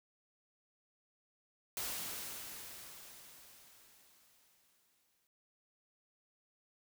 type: noise with exponential decay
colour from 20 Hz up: white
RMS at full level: -39 dBFS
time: 1.77-5.27 s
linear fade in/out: 1 ms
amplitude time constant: 760 ms
effects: none